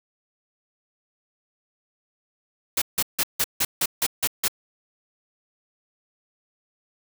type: noise bursts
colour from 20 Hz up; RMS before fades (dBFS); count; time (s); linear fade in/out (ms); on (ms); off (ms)
white; -22; 9; 2.77-4.482; 5; 48; 160
effects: none